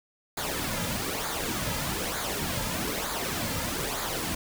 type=noise with flanger; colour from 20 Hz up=pink; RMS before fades=-31 dBFS; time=0.37-4.35 s; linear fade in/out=5 ms; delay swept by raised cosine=0.35 to 2.75 ms; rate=1.1 Hz; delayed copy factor=-0.6; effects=none